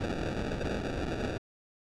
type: noise with sample-and-hold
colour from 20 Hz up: blue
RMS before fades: -33 dBFS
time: 0-1.38 s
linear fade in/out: 10 ms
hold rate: 1050 Hz
effects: low-pass 5000 Hz 12 dB/octave